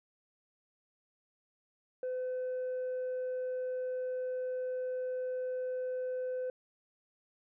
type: tone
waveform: sine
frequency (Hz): 508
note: B4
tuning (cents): +49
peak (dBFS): -31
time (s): 2.03-6.5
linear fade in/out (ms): 2
effects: tanh soft clip ceiling -32 dBFS